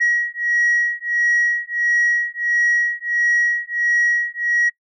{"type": "beating tone pair", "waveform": "sine", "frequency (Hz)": [1905, 1906.5], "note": ["A#6", "A#6"], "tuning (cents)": [37, 38], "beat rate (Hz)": 1.5, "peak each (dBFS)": -18, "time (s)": [0, 4.7], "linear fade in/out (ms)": 20, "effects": ["noise-tail reverb RT60 0.1 s tail -24 dB re dry", "tanh soft clip ceiling -11 dBFS"]}